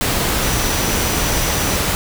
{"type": "tone in noise", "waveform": "sine", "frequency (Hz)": 5900, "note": "F#8", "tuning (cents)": -6, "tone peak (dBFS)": -28, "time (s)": [0.43, 1.76], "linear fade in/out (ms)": 0, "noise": "pink", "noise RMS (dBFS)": -18, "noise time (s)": [0.01, 1.95], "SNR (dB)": -13, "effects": []}